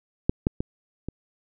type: clicks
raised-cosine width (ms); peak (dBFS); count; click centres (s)
3; -6 / -7 / -13 / -18; 4; 0.295 / 0.469 / 0.605 / 1.086
effects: none